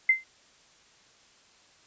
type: tone with exponential decay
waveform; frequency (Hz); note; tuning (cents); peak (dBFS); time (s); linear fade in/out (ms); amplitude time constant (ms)
sine; 2076; C7; -14; -14; 0.09-0.24; 5; 32
effects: white hiss -59 dBFS RMS until 1.86 s + resampled to 16000 Hz